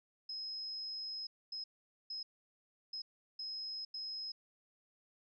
sine tone bursts at uneven times, 5120 Hz, D#8, 49 cents sharp, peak -40 dBFS, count 6, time 0.29-1.27 / 1.52-1.64 / 2.1-2.23 / 2.93-3.02 / 3.39-3.85 / 3.94-4.32 s, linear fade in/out 5 ms, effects none

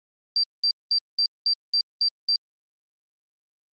sine tone bursts, 4699 Hz, D8, in tune, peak -18 dBFS, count 8, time 0.36-2.36 s, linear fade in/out 2 ms, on 75 ms, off 200 ms, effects Opus 24 kbps

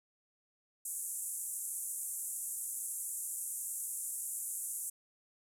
white band-pass noise, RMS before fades -40 dBFS, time 0.85-4.9 s, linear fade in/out 5 ms, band 7400 to 12000 Hz, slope 48 dB/octave, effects none

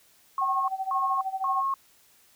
sine tone bursts, 1086 Hz, C#6, 36 cents flat, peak -24 dBFS, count 3, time 0.38-1.74 s, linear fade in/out 2 ms, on 300 ms, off 230 ms
sine tone with tremolo, 766 Hz, G5, 40 cents flat, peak -25 dBFS, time 0.41-1.63 s, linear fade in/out 10 ms, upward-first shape sine, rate 13 Hz, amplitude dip 85%
effects white hiss -60 dBFS RMS until 2.35 s

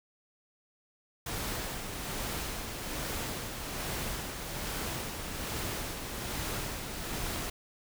pink noise with tremolo, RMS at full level -35 dBFS, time 1.26-7.5 s, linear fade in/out 5 ms, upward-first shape sine, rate 1.2 Hz, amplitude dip 40%, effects none

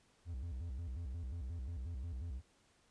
triangle tone with vibrato, 73.5 Hz, D2, 2 cents sharp, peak -38 dBFS, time 0.25-2.42 s, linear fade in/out 50 ms, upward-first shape square, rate 5.6 Hz, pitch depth 260 cents each way, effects pink hiss -71 dBFS RMS until 2.9 s + resampled to 22050 Hz

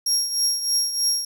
30% pulse tone with tremolo, 5588 Hz, F8, in tune, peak -13 dBFS, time 0.06-1.25 s, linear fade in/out 5 ms, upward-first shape triangle, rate 3.2 Hz, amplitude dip 70%, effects none

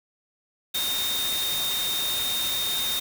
sine tone in noise, 3681 Hz, A#7, 23 cents flat, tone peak -26 dBFS, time 0.74-3 s, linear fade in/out 10 ms, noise white, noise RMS -30 dBFS, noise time 0.74-3 s, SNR +1 dB, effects none

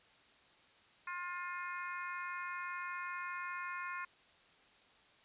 harmonic tone, 354.8 Hz, F4, 27 cents sharp, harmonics 3 / 4 / 5 / 6 / 7, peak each -43 / -45 / -47 / -49 / -50 dBFS, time 1.07-4.05 s, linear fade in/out 5 ms, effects white hiss -65 dBFS RMS until 5.24 s + resampled to 8000 Hz

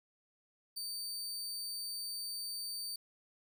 sawtooth tone with ADSR envelope, 4600 Hz, D8, 37 cents flat, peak -34 dBFS, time 0.76-2.96 s, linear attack 16 ms, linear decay 5 ms, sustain -2 dB, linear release 4 ms, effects none

